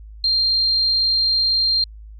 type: tone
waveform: sine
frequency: 4186 Hz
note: C8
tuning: in tune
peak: -15 dBFS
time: 0.24-1.84 s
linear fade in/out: 2 ms
effects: added 53 Hz sine -36 dBFS peak until 2.19 s